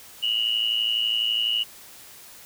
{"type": "tone pair together", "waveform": "sine", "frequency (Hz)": [2848, 2960], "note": ["F7", "F#7"], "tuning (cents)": [33, 0], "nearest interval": "minor second", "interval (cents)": 67, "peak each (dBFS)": -24, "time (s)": [0.22, 1.64], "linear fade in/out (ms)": 20, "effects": ["white hiss -46 dBFS RMS until 2.45 s"]}